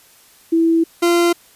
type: tone pair in turn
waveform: sine / 40% pulse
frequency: 329.6 / 344.4 Hz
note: E4 / F4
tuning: 0 / -24 cents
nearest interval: minor second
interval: 76 cents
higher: second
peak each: -11 / -11 dBFS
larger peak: neither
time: 0.52-0.84 / 1.02-1.33 s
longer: first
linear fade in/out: 10 ms
effects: white hiss -49 dBFS RMS until 1.55 s + resampled to 32000 Hz